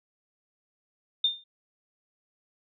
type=tone with exponential decay; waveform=sine; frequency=3618 Hz; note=A7; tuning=48 cents sharp; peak=-18 dBFS; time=1.24-1.44 s; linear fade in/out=5 ms; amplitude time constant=43 ms; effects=none